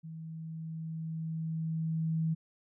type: tone with level ramp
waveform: sine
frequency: 161.1 Hz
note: E3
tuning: 39 cents flat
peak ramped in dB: -41 to -27 dBFS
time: 0.03-2.35 s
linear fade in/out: 20 ms
effects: none